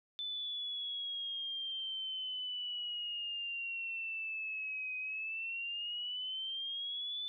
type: exponential two-way sweep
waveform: sine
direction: down then up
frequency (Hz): 3520 to 2509 to 3520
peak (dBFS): -37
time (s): 0.19-7.28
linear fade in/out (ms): 0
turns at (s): 4.97
effects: none